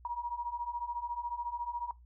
sine beating tone pair, 946 / 960 Hz, A#5 / B5, +25 / -49 cents, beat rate 14 Hz, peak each -38 / -36 dBFS, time 0.05-1.91 s, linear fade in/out 2 ms, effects noise-tail reverb RT60 0.2 s tail -21 dB re dry + added 60 Hz sine -54 dBFS peak until 2.05 s

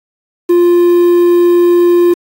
triangle tone with quantisation, 349.2 Hz, F4, in tune, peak -3 dBFS, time 0.49-2.14 s, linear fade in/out 10 ms, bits 5, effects AAC 48 kbps

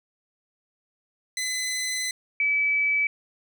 15% pulse / sine tone pair in turn, 2022 / 2297 Hz, B6 / D7, +40 / -39 cents, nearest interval major second, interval 221 cents, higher second, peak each -20 dBFS, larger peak neither, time 1.37-2.11 / 2.4-3.07 s, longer first, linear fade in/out 2 ms, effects none

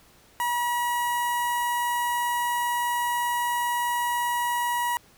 sawtooth tone with notch filter, 963 Hz, B5, 44 cents flat, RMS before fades -26 dBFS, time 0.4-4.97 s, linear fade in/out 0 ms, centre 4500 Hz, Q 0.82, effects pink hiss -56 dBFS RMS until 5.17 s

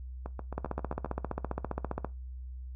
two click trains, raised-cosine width 1 ms, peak -24 / -18 dBFS, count 7 / 23, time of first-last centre 0.26-1.06 / 0.58-2.047 s, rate 7.5 / 15 Hz, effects noise-tail reverb RT60 0.2 s tail -18 dB re dry + added 63 Hz sine -39 dBFS peak until 2.75 s

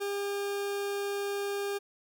40% pulse tone, 402.4 Hz, G4, 45 cents sharp, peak -30 dBFS, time 0-1.79 s, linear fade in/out 20 ms, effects none

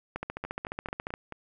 two click trains, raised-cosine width 0.5 ms, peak -23 / -18 dBFS, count 5 / 15, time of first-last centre 0.45-1.323 / 0.16-1.139 s, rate 4.58 / 14.3 Hz, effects none

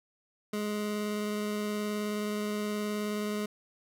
25% pulse tone with vibrato, 209.4 Hz, G#3, 15 cents sharp, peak -27 dBFS, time 0.53-3.46 s, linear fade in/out 5 ms, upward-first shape sine, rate 19 Hz, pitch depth 9 cents each way, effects none

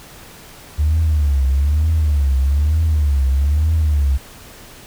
sine tone with vibrato, 73 Hz, D2, 10 cents flat, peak -11 dBFS, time 0.78-4.18 s, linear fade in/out 20 ms, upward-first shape triangle, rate 1.1 Hz, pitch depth 190 cents each way, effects tanh soft clip ceiling -9 dBFS + pink hiss -40 dBFS RMS until 4.86 s

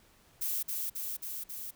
violet noise with echo, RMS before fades -33 dBFS, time 0.41-0.63 s, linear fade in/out 10 ms, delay 270 ms, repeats 4, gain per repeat -2 dB, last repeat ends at 1.71 s, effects pink hiss -63 dBFS RMS until 1.75 s

